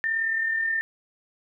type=tone pair together; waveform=sine; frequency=1801.1 / 1840 Hz; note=A6 / A#6; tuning=+40 / -23 cents; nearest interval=unison; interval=37 cents; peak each=-23 / -34 dBFS; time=0.04-0.81 s; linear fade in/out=0 ms; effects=none